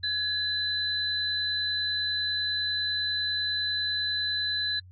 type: tone pair together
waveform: sine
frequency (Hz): 1688 / 4015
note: G#6 / B7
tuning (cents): +28 / +28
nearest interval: octave + minor third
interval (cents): 1500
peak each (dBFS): -32 / -27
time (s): 0.03-4.8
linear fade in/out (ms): 10
effects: added 91 Hz sine -47 dBFS peak until 4.91 s + AAC 48 kbps